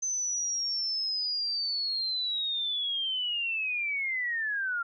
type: linear sweep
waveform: sine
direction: down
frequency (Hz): 6180 to 1371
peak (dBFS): -28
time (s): 0.02-4.83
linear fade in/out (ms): 10
effects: none